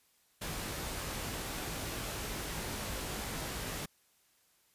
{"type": "noise with comb filter", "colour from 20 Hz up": "pink", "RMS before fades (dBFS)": -39, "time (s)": [0.41, 3.86], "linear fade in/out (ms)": 10, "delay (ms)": 19, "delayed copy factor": 0.5, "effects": ["white hiss -70 dBFS RMS until 4.74 s", "resampled to 32000 Hz"]}